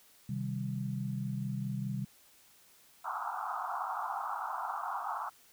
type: chord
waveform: sine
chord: C minor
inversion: none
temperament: equal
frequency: 130.81 / 155.56 / 196 Hz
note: C3 / Eb3 / G3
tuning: 0 / 0 / 0 cents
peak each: -36 / -41 / -37 dBFS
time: 0.29-2.05 s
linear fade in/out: 5 ms
type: band-pass noise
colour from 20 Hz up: pink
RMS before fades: -37 dBFS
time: 3.04-5.3 s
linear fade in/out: 20 ms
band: 710 to 1400 Hz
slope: 96 dB/octave
effects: white hiss -62 dBFS RMS until 5.52 s